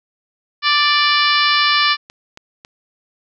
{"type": "harmonic tone", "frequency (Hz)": 587.3, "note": "D5", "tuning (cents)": 0, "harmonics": [2, 3, 4, 5, 6, 7, 8, 9], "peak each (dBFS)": [-17, -19, -20, -21, -22, -22, -23, -24], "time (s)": [0.62, 1.97], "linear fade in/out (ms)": 50}
{"type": "click train", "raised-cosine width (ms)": 0.2, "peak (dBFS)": -19, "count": 5, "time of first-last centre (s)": [1.55, 2.649], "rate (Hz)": 3.64}
{"effects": []}